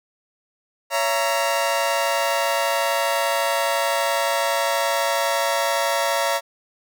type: chord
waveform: sawtooth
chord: A# diminished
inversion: first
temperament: just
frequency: 559.4 / 671.3 / 932.3 Hz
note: C#5 / E5 / A#5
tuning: +16 / +31 / 0 cents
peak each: -20 dBFS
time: 0.9-6.41 s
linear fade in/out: 50 ms
effects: none